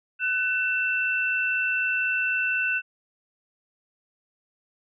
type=tone pair together; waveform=sine; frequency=1502 / 2676 Hz; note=F#6 / E7; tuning=+26 / +25 cents; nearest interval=minor seventh; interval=999 cents; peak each=-25 dBFS; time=0.19-2.82 s; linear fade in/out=50 ms; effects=none